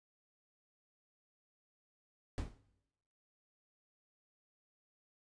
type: noise with exponential decay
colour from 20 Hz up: brown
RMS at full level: -33 dBFS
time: 2.38-2.6 s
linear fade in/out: 0 ms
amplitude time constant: 46 ms
effects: noise-tail reverb RT60 0.9 s tail -19 dB re dry + resampled to 22050 Hz

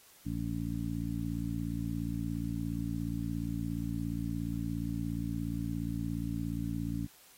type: harmonic tone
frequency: 57.1 Hz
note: A#1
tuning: 35 cents flat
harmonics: 1 / 2 / 3 / 4 / 5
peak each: -40 / -38 / -38 / -40 / -38 dBFS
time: 0.25-7.07 s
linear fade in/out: 20 ms
effects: white hiss -59 dBFS RMS until 7.37 s + AAC 48 kbps

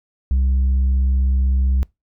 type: tone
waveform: sine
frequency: 65.41 Hz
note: C2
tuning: in tune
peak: -11 dBFS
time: 0.31-1.83 s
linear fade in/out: 0 ms
effects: noise-tail reverb RT60 0.2 s tail -25 dB re dry + tanh soft clip ceiling -13 dBFS

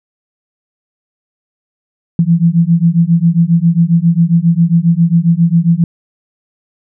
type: beating tone pair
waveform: sine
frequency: 164.81 / 172.21 Hz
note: E3 / F3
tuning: 0 / -24 cents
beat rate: 7.4 Hz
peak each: -10 dBFS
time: 2.19-5.84 s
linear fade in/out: 2 ms
effects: none

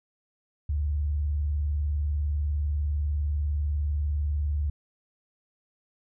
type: tone with vibrato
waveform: sine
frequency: 73.42 Hz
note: D2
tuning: in tune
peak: -24 dBFS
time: 0.69-4.7 s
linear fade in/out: 5 ms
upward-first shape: sine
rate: 20 Hz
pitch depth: 170 cents each way
effects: none

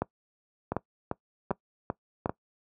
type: two click trains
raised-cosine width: 1 ms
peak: -13 / -15 dBFS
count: 4 / 5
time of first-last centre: 0.02-2.259 / 0.72-2.295 s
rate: 1.34 / 2.54 Hz
effects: noise-tail reverb RT60 0.1 s tail -21 dB re dry + high-pass 80 Hz 12 dB/octave

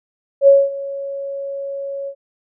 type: tone with ADSR envelope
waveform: sine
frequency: 554.4 Hz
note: C#5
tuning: in tune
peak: -4 dBFS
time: 0.41-2.15 s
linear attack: 65 ms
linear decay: 220 ms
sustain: -19 dB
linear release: 73 ms
effects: none

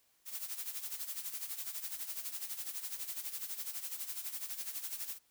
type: noise with tremolo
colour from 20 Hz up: blue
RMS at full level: -39 dBFS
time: 0.25-5.19 s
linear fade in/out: 50 ms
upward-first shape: sine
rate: 12 Hz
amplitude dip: 70%
effects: white hiss -72 dBFS RMS until 5.3 s

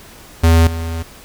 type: tone with level steps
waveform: square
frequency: 82.41 Hz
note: E2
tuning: in tune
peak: -8 / -21 dBFS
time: 0.43-1.03 s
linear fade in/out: 10 ms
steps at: 0.67 s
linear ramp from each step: 2 ms
effects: pink hiss -40 dBFS RMS until 1.24 s

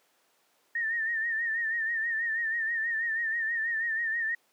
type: tone with vibrato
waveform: sine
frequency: 1822 Hz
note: A#6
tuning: 40 cents flat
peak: -27 dBFS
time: 0.75-4.35 s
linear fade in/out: 5 ms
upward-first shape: sine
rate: 6.2 Hz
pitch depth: 62 cents each way
effects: pink hiss -68 dBFS RMS until 4.52 s + high-pass 400 Hz 12 dB/octave

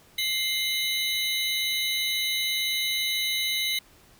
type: tone cluster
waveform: square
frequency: 2103 / 2998 / 3756 / 3974 Hz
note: C7 / F#7 / A#7 / B7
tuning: +8 / +22 / +12 / +10 cents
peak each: -30 / -34 / -32 / -30 dBFS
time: 0.18-3.79 s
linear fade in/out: 5 ms
effects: pink hiss -56 dBFS RMS until 4.19 s

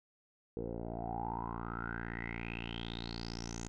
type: tone with low-pass filter sweep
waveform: 10% pulse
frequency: 57.5 Hz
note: A#1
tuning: 23 cents flat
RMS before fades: -41 dBFS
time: 0.57-3.68 s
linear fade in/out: 0 ms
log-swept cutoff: 470 to 7000 Hz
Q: 10
effects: none

